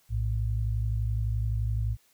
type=tone pair together; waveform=sine; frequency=58.27 / 110 Hz; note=A#1 / A2; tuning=0 / 0 cents; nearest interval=major seventh; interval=1100 cents; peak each=-28 dBFS; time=0.09-1.97 s; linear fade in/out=50 ms; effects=white hiss -65 dBFS RMS until 2.13 s